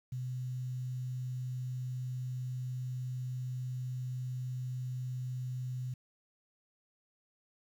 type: tone with quantisation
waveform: sine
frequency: 126.9 Hz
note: B2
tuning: 47 cents sharp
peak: -35 dBFS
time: 0.12-5.94 s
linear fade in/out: 5 ms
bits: 10
effects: none